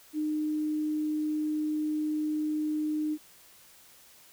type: tone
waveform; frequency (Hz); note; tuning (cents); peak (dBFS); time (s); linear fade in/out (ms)
sine; 305.3; D#4; -33; -27; 0.13-3.18; 50
effects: white hiss -56 dBFS RMS until 4.32 s